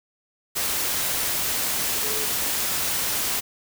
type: tone in noise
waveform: sine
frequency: 433.1 Hz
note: A4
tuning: 27 cents flat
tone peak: -33 dBFS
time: 2.03-2.26 s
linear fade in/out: 20 ms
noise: white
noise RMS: -25 dBFS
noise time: 0.55-3.41 s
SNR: -11 dB
effects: none